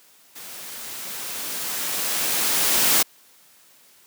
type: noise with level ramp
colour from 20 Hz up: white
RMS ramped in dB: -39 to -17 dBFS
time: 0.35-3.03 s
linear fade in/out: 10 ms
effects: white hiss -54 dBFS RMS until 4.06 s + high-pass 150 Hz 12 dB/octave